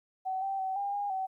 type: tone with pitch steps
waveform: sine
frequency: 756 / 779 / 761 / 803 / 813 / 761 Hz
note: F#5 / G5 / F#5 / G5 / G#5 / F#5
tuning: +37 / -11 / +48 / +41 / -37 / +48 cents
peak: -30 dBFS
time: 0.25-1.27 s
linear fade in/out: 20 ms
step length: 170 ms
effects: 12-bit